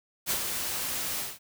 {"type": "noise with ADSR envelope", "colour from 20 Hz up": "white", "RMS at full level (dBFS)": -27, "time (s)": [0.26, 1.39], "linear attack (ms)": 45, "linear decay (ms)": 76, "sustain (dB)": -5, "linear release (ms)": 200, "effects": []}